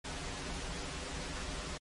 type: noise with comb filter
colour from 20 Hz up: pink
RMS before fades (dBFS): -40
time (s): 0.04-1.78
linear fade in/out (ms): 10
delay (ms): 9.1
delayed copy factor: -0.9
effects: low-pass 8000 Hz 12 dB/octave + MP3 48 kbps